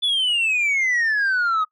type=exponential sweep; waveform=sine; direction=down; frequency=3494 to 1244.5 Hz; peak=-15 dBFS; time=0.02-1.65 s; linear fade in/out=20 ms; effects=noise-tail reverb RT60 0.1 s tail -23 dB re dry + tanh soft clip ceiling -16 dBFS